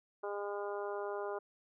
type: harmonic tone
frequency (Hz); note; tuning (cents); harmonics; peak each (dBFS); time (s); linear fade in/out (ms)
203.3; G#3; -37; 2 / 3 / 4 / 5 / 6 / 7; -39 / -43 / -45 / -47 / -49 / -50; 0.23-1.39; 10
effects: none